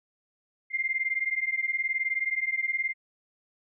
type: beating tone pair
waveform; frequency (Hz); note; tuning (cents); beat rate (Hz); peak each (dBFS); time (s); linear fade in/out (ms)
sine; 2093 / 2112; C7 / C7; 0 / +16; 19; -29 / -29; 0.7-2.94; 50
effects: none